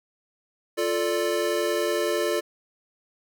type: chord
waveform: square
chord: D minor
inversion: first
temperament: equal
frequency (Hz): 349.2 / 440 / 587.3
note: F4 / A4 / D5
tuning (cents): 0 / 0 / 0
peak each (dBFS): -28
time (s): 0.77-2.41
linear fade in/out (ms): 20
effects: none